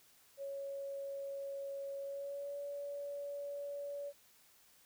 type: tone with pitch glide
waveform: sine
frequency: 554.4 to 570 Hz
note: C#5 to C#5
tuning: 0 to +48 cents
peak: -40 dBFS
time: 0.37-4.13 s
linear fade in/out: 50 ms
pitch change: +48 cents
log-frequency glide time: 2.01-2.59 s
effects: white hiss -66 dBFS RMS until 4.85 s